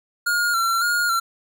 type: tone with vibrato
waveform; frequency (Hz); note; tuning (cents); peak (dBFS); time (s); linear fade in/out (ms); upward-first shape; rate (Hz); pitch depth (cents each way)
square; 1392; F6; -6; -19; 0.26-1.2; 10; square; 1.8; 41
effects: none